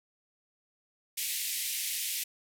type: band-pass noise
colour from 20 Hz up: white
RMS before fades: -34 dBFS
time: 1.17-2.24 s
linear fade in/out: 10 ms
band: 2000 to 15000 Hz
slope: 48 dB/octave
effects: none